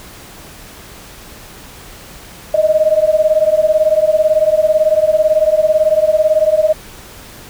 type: beating tone pair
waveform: sine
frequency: 613 / 631 Hz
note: D#5 / D#5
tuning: -26 / +24 cents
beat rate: 18 Hz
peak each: -12 dBFS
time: 2.54-6.73 s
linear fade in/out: 5 ms
effects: pink hiss -36 dBFS RMS until 7.49 s